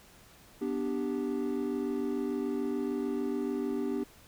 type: chord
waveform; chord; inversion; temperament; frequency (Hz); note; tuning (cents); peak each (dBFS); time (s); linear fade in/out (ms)
triangle; G major; first; equal; 246.9 / 293.7 / 392; B3 / D4 / G4; 0 / 0 / 0; -32; 0.61-4.04; 10
effects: tanh soft clip ceiling -18 dBFS + pink hiss -57 dBFS RMS until 4.27 s